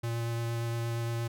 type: tone with vibrato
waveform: square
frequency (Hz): 116.54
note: A#2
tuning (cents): 0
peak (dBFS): -31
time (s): 0.03-1.28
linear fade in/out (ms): 10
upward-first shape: sine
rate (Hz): 8.6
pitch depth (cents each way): 10
effects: none